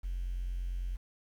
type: tone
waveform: triangle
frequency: 44.56 Hz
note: F1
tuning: 36 cents sharp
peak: -29 dBFS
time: 0.03-0.97 s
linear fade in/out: 20 ms
effects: tanh soft clip ceiling -30 dBFS + 10-bit